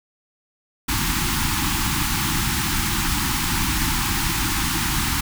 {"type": "band-stop noise", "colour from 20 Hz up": "pink", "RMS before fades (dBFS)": -22, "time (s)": [0.88, 5.21], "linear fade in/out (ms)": 10, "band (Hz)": [350, 800], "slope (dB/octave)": 96, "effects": []}